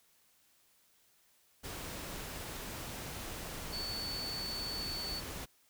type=tone in noise; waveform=sine; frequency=4470 Hz; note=C#8; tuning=14 cents sharp; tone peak=-38 dBFS; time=3.72-5.21 s; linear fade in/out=20 ms; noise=pink; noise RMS=-43 dBFS; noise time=1.63-5.46 s; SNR=+2 dB; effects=white hiss -69 dBFS RMS until 5.69 s